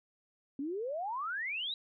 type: exponential sweep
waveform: sine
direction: up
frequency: 264.9 to 3951 Hz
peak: -34 dBFS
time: 0.59-1.74 s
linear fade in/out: 2 ms
effects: none